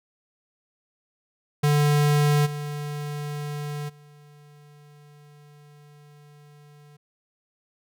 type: tone with level steps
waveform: square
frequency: 147.1 Hz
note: D3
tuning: 3 cents sharp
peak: -18 / -30 / -49 dBFS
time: 1.63-6.97 s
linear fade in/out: 10 ms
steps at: 2.45 / 3.88 s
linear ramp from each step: 20 ms
effects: none